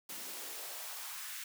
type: noise with high-pass filter sweep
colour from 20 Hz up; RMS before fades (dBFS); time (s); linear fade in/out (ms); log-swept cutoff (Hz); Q
white; -44; 0.09-1.44; 5; 210 to 1800; 1.6
effects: none